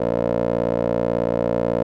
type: tone with band-pass filter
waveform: 15% pulse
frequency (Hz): 58.27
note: A#1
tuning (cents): 0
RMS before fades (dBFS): -21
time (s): 0-1.83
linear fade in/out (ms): 5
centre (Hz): 490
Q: 2.8
effects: none